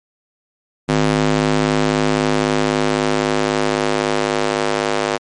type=tone with high-pass filter sweep; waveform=square; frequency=51.91 Hz; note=G#1; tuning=in tune; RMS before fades=-17 dBFS; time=0.88-5.18 s; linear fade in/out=20 ms; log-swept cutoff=200 to 440 Hz; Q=1.1; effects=low-pass 7000 Hz 12 dB/octave + MP3 48 kbps